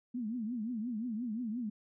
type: tone with vibrato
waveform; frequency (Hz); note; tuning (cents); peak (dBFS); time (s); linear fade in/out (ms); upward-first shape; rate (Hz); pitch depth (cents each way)
sine; 230; A#3; -23; -34; 0.14-1.7; 10; triangle; 5.7; 200
effects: none